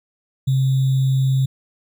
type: tone with sample-and-hold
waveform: sine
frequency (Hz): 132.9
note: C3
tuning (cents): +27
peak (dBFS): -14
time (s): 0.47-1.46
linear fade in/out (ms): 10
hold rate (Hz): 3675
effects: none